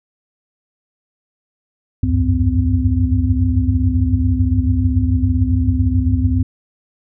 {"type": "tone cluster", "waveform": "sine", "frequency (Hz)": [66.9, 82.5, 93.4, 100.5, 255.6], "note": ["C2", "E2", "F#2", "G2", "C4"], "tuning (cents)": [39, 2, 17, 44, -40], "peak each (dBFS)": -19, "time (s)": [2.03, 6.43], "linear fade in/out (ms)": 5, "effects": []}